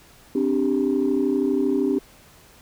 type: chord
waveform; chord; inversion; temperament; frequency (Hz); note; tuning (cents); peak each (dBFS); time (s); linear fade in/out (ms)
sine; C suspended second; none; just; 261.6 / 294.3 / 392.4; C4 / D4 / G4; 0 / +4 / +2; -22; 0.35-1.99; 5
effects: tanh soft clip ceiling -12 dBFS + pink hiss -51 dBFS RMS until 2.61 s